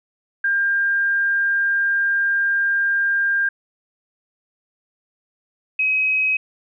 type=tone pair in turn; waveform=sine; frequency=1600 / 2540 Hz; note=G6 / D#7; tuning=+35 / +35 cents; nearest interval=minor sixth; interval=800 cents; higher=second; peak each=-16 dBFS; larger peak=neither; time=0.44-3.49 / 5.79-6.37 s; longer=first; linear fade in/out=5 ms; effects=none